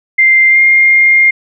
sine tone with pitch glide, 2093 to 2119 Hz, C7 to C7, 0 to +21 cents, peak -4 dBFS, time 0.18-1.31 s, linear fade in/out 10 ms, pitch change +21 cents, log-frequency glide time 0.5-0.59 s, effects none

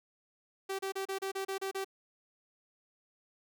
sawtooth tone bursts, 387.1 Hz, G4, 22 cents flat, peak -30 dBFS, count 9, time 0.69-1.846 s, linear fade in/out 10 ms, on 100 ms, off 32 ms, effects none

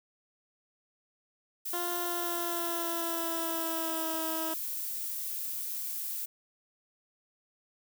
violet noise, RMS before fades -36 dBFS, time 1.65-6.26 s, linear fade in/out 10 ms
15% pulse tone with pitch glide, 349.2 to 322.1 Hz, F4 to E4, 0 to -40 cents, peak -27 dBFS, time 1.73-4.54 s, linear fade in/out 5 ms, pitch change -140 cents, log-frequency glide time 2.01-4.1 s
effects none

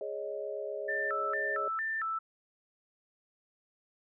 sine chord, Ab suspended fourth, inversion none, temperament equal, 415.3 / 554.4 / 622.3 Hz, Ab4 / Db5 / Eb5, 0 / 0 / 0 cents, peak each -39 dBFS, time 0.01-1.68 s, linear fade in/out 2 ms
sine tone with vibrato, 1534 Hz, G6, 38 cents flat, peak -31 dBFS, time 0.88-2.19 s, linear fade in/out 10 ms, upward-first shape square, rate 2.2 Hz, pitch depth 260 cents each way
effects none

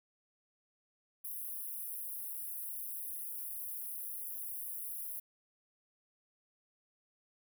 white high-pass noise, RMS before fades -42 dBFS, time 1.24-5.2 s, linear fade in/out 10 ms, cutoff 9900 Hz, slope 96 dB/octave, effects none

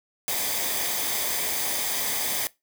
white noise with comb filter, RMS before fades -27 dBFS, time 0.28-2.47 s, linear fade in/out 0 ms, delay 0.72 ms, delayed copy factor -0.55, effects noise-tail reverb RT60 0.2 s tail -20 dB re dry

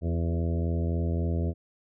harmonic tone with a mistuned harmonic, 83.6 Hz, E2, 25 cents sharp, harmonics 1 / 2 / 3 / 4 / 5 / 6 / 7 / 8, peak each -26 / -32 / -36 / -38 / -40 / -42 / -43 / -44 dBFS, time 0.01-1.54 s, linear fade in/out 50 ms, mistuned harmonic 4, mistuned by +23 cents, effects none

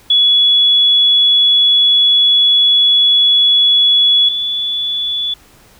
sine tone pair in turn, 3390 / 3441 Hz, G#7 / A7, +35 / -39 cents, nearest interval unison, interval 26 cents, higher second, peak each -7 / -15 dBFS, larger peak first, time 0.1-4.29 / 4.29-5.34 s, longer first, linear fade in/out 5 ms, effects pink hiss -46 dBFS RMS until 5.79 s

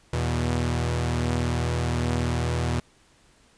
sawtooth tone pair together, 81.15 / 121.1 Hz, E2 / B2, -27 / -34 cents, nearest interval perfect fifth, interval 693 cents, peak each -22 dBFS, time 0.13-2.8 s, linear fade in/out 5 ms, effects pink hiss -59 dBFS RMS until 3.57 s + resampled to 22050 Hz

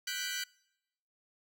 15% pulse chord, G major seventh, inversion third, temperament equal, 1480 / 1568 / 1975.5 / 2349 Hz, F#6 / G6 / B6 / D7, 0 / 0 / 0 / 0 cents, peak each -32 / -34 / -35 / -37 dBFS, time 0.07-0.44 s, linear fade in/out 5 ms, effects noise-tail reverb RT60 0.9 s tail -26 dB re dry

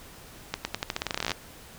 accelerating click train, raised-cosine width 0.2 ms, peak -10 dBFS, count 19, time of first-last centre 0.54-1.317 s, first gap 110 ms, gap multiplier 0.87, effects pink hiss -48 dBFS RMS until 1.78 s

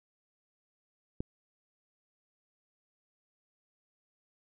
click, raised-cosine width 3 ms, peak -21 dBFS, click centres 1.205 s, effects none

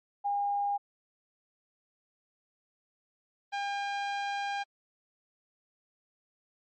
sine / sawtooth tone pair in turn, 810 / 803.9 Hz, G#5 / G5, -43 / +43 cents, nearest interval unison, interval 14 cents, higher first, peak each -27 / -27 dBFS, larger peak neither, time 0.24-0.78 / 3.52-4.64 s, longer second, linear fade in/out 20 ms, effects low-pass 4000 Hz 12 dB/octave + MP3 32 kbps

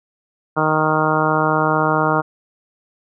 harmonic tone, 155.56 Hz, D#3, in tune, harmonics 1 / 2 / 3 / 4 / 5 / 6 / 7 / 8 / 9, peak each -23 / -23 / -23 / -23 / -23 / -23 / -23 / -23 / -23 dBFS, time 0.56-2.22 s, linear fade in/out 20 ms, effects none

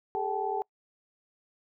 sine tone cluster, 401.5 / 438.9 / 768 / 860 Hz, G4 / A4 / G5 / A5, +41 / -4 / -36 / -40 cents, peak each -34 / -36 / -32 / -34 dBFS, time 0.15-0.62 s, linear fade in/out 0 ms, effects noise-tail reverb RT60 0.1 s tail -26 dB re dry

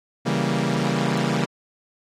sawtooth chord, C# diminished seventh, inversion none, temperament equal, 138.59 / 164.81 / 196 / 233.1 Hz, C#3 / E3 / G3 / Bb3, 0 / 0 / 0 / 0 cents, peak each -22 dBFS, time 0.25-1.46 s, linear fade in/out 20 ms, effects low-pass 7000 Hz 12 dB/octave + AAC 48 kbps

